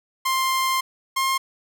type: tone pair in turn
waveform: sawtooth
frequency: 1052 / 1064.8 Hz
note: C6 / C6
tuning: +9 / +30 cents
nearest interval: unison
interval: 21 cents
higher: second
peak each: -16 dBFS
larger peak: neither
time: 0.25-0.81 / 1.16-1.38 s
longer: first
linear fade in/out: 10 ms
effects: none